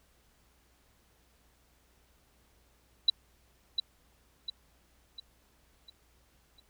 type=tone with echo; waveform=sine; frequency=3951 Hz; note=B7; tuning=in tune; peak=-18 dBFS; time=3.08-3.1 s; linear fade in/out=5 ms; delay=700 ms; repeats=5; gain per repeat=-7 dB; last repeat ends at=6.6 s; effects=added 60 Hz sine -68 dBFS peak until 6.69 s + pink hiss -68 dBFS RMS until 6.69 s